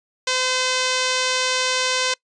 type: tone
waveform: 5% pulse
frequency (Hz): 512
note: C5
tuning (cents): -38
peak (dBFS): -7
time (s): 0.27-2.14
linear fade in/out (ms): 5
effects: noise-tail reverb RT60 0.1 s tail -24 dB re dry + resampled to 22050 Hz